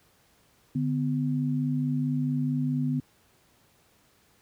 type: tone pair together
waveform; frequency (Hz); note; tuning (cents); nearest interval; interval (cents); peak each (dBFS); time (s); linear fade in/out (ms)
sine; 147.15 / 251.7; D3 / B3; +4 / +33; major sixth; 929; -27; 0.75-3; 5
effects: pink hiss -63 dBFS RMS until 4.41 s + high-pass 60 Hz 12 dB/octave